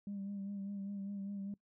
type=tone with vibrato; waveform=sine; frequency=199.1 Hz; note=G3; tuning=27 cents sharp; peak=-38 dBFS; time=0.07-1.54 s; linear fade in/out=2 ms; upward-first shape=sine; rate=5 Hz; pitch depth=33 cents each way; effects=noise-tail reverb RT60 0.1 s tail -22 dB re dry + tanh soft clip ceiling -36 dBFS